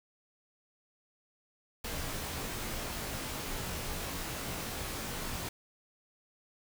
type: noise with comb filter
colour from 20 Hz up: pink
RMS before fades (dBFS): -38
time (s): 1.84-5.49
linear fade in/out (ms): 5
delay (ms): 20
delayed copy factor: -0.85
effects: none